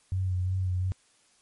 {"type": "tone with vibrato", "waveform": "sine", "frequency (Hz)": 92.5, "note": "F#2", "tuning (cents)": 0, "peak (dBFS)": -25, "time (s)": [0.12, 0.92], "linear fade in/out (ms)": 0, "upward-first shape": "sine", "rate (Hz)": 2.8, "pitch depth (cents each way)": 32, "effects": ["white hiss -64 dBFS RMS until 1.41 s", "MP3 48 kbps"]}